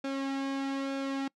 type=tone with flanger; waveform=sawtooth; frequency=272.6 Hz; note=C#4; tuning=29 cents flat; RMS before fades=-33 dBFS; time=0.04-1.28 s; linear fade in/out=5 ms; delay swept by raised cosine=1 to 2.2 ms; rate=1.1 Hz; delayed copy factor=-0.55; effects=noise-tail reverb RT60 0.1 s tail -24 dB re dry + low-pass 5000 Hz 12 dB/octave